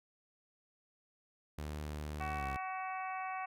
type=tone with pitch glide; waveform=sawtooth; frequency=75.2 to 67.77 Hz; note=D2 to C#2; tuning=+42 to -39 cents; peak=-36 dBFS; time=1.58-2.57 s; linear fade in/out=5 ms; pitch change=-181 cents; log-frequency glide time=2.35-2.46 s
type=harmonic tone; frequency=375.8 Hz; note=F#4; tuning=27 cents sharp; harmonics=2 / 3 / 4 / 5 / 6 / 7; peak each=-40 / -43 / -50 / -50 / -49 / -51 dBFS; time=2.2-3.46 s; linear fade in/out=10 ms
effects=none